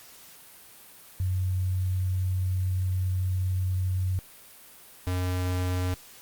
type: tone pair in turn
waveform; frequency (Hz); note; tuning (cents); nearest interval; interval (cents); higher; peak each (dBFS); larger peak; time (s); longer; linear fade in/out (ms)
sine / square; 92.5 / 90.81; F#2 / F#2; 0 / -32; unison; 32; first; -24 / -26; first; 1.2-4.19 / 5.07-5.94; first; 0
effects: white hiss -50 dBFS RMS until 6.21 s + Opus 48 kbps